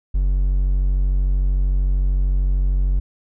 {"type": "tone", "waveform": "triangle", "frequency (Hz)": 46.63, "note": "F#1", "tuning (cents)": 14, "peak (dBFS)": -13, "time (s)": [0.14, 3], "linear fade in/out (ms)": 10, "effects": []}